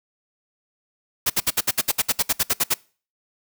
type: noise bursts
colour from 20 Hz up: white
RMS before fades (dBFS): -19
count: 15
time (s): 1.26-2.742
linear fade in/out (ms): 10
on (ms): 40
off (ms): 63
effects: noise-tail reverb RT60 0.4 s tail -24 dB re dry